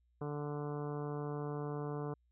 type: harmonic tone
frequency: 146.83 Hz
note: D3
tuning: in tune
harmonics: 1 / 2 / 3 / 4 / 5 / 6 / 7 / 8 / 9 / 10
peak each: -40 / -45 / -42 / -52 / -50 / -55 / -51 / -54 / -58 / -61 dBFS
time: 0.21-2.14 s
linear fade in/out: 5 ms
effects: added 60 Hz sine -70 dBFS peak until 2.31 s